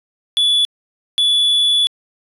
triangle tone pair in turn, 3435 / 3435 Hz, A7 / A7, -42 / -42 cents, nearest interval unison, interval 0 cents, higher neither, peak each -10 dBFS, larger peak neither, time 0.37-0.65 / 1.18-1.87 s, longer second, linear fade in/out 0 ms, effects resampled to 32000 Hz

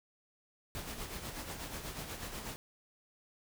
pink noise with tremolo, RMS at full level -41 dBFS, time 0.75-2.56 s, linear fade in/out 0 ms, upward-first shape sine, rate 8.2 Hz, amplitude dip 50%, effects none

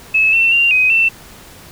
sine tone with pitch steps, 2593 / 2694 / 2773 / 2515 / 2680 Hz, E7 / E7 / F7 / D#7 / E7, -29 / +37 / -13 / +18 / +28 cents, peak -9 dBFS, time 0.14-1.09 s, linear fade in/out 10 ms, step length 190 ms, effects pink hiss -39 dBFS RMS until 1.71 s

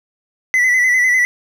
triangle tone with vibrato, 1995 Hz, B6, 17 cents sharp, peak -9 dBFS, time 0.54-1.25 s, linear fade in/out 0 ms, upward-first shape square, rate 10 Hz, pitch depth 35 cents each way, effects none

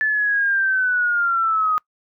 sine linear sweep, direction down, 1746 to 1242 Hz, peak -16 dBFS, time 0.01-1.78 s, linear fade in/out 0 ms, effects noise-tail reverb RT60 0.1 s tail -25 dB re dry

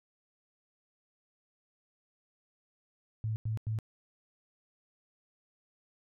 sine tone bursts, 109.8 Hz, A2, 3 cents flat, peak -30 dBFS, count 3, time 3.24-3.788 s, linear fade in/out 0 ms, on 120 ms, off 94 ms, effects none

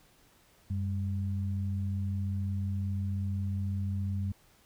sine tone pair together, 94.39 / 200 Hz, F#2 / G3, +35 / +35 cents, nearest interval octave + minor second, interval 1300 cents, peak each -30 / -37 dBFS, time 0.7-4.32 s, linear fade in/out 5 ms, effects pink hiss -63 dBFS RMS until 4.65 s

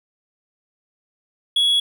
triangle tone, 3356 Hz, G#7, 17 cents sharp, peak -13 dBFS, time 1.56-1.8 s, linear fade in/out 5 ms, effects none

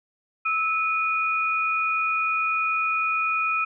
sine tone pair together, 1305.3 / 2464 Hz, E6 / D#7, -17 / -17 cents, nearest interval major seventh, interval 1100 cents, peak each -24 dBFS, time 0.45-3.65 s, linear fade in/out 10 ms, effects none

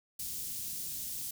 white band-stop noise, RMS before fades -39 dBFS, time 0.19-1.31 s, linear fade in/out 5 ms, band 200 to 5200 Hz, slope 12 dB/octave, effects none

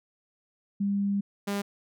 sine / sawtooth tone pair in turn, 200.2 / 201.3 Hz, G3 / G3, +37 / +46 cents, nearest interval unison, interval 9 cents, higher second, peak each -24 dBFS, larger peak neither, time 0.8-1.21 / 1.47-1.62 s, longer first, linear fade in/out 10 ms, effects none

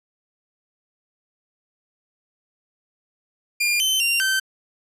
sawtooth tone with pitch steps, 2406 / 3071 / 2770 / 1547 Hz, D7 / G7 / F7 / G6, +41 / -36 / -15 / -23 cents, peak -15 dBFS, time 3.6-4.4 s, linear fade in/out 10 ms, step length 200 ms, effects resampled to 32000 Hz

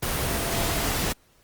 sine tone in noise, 678 Hz, E5, 49 cents sharp, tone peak -35 dBFS, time 0.26-0.89 s, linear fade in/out 10 ms, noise pink, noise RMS -26 dBFS, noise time 0.02-1.13 s, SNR -12 dB, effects pink hiss -61 dBFS RMS until 1.43 s + Opus 24 kbps

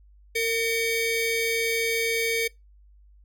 40% pulse ring-modulated tone, 1361 Hz, F6, 45 cents flat, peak -19 dBFS, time 0.35-2.48 s, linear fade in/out 10 ms, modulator 902 Hz, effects noise-tail reverb RT60 0.2 s tail -24 dB re dry + added 50 Hz sine -51 dBFS peak until 3.24 s

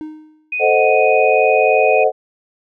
triangle tone with exponential decay, 309.4 Hz, D#4, 10 cents flat, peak -21 dBFS, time 0.01-0.57 s, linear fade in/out 0 ms, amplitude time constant 120 ms
sine tone, 2489 Hz, D#7, in tune, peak -18 dBFS, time 0.52-2.04 s, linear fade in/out 5 ms
sine chord, A diminished seventh, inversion none, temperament equal, 440 / 523.3 / 622.3 / 740 Hz, A4 / C5 / Eb5 / Gb5, 0 / 0 / 0 / 0 cents, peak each -16 dBFS, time 0.59-2.12 s, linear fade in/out 50 ms
effects none

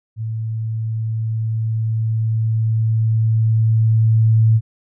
sine tone with level ramp, 111.4 Hz, A2, 22 cents sharp, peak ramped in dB -21 to -9 dBFS, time 0.16-4.61 s, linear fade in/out 50 ms, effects none

